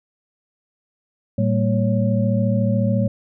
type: tone cluster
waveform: sine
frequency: 113.1 / 195 / 229 / 555 Hz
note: A2 / G3 / A#3 / C#5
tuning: +48 / -9 / -31 / +2 cents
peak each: -19 / -21 / -23 / -25 dBFS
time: 1.38-3.08 s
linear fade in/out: 5 ms
effects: none